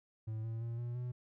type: tone with pitch steps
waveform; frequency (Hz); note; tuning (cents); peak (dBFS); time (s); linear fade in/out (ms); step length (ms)
triangle; 110 / 113.22 / 116.54 / 119.96 / 123.47; A2 / A2 / A#2 / B2 / B2; 0 / +50 / 0 / -50 / 0; -35; 0.27-1.12; 10; 170
effects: none